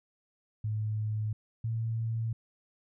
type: tone pair in turn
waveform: sine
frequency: 107.6 / 113.39 Hz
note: A2 / A#2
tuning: -38 / -47 cents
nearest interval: minor second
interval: 91 cents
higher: second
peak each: -29 / -29 dBFS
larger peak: neither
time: 0.64-1.33 / 1.64-2.33 s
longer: neither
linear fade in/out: 5 ms
effects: none